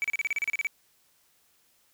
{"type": "tone bursts", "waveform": "triangle", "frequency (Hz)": 2292, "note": "D7", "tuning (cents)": -43, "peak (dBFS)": -23, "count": 12, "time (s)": [0.02, 0.67], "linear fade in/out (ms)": 0, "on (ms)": 23, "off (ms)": 34, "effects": ["white hiss -66 dBFS RMS until 1.93 s"]}